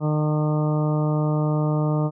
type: harmonic tone with a mistuned harmonic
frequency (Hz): 151.9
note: D#3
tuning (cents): -41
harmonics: 1 / 2 / 3 / 4 / 5 / 6 / 7 / 8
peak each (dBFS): -20 / -27 / -31 / -30 / -37 / -36 / -39 / -36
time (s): 0-2.11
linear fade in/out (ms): 50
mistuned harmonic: 7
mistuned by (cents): +17
effects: none